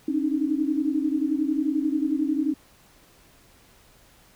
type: tone cluster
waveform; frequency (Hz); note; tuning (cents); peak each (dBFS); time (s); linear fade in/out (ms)
sine; 272 / 301.8 / 313; C#4 / D4 / D#4; -33 / +47 / +10; -26; 0.08-2.54; 5
effects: pink hiss -56 dBFS RMS until 4.35 s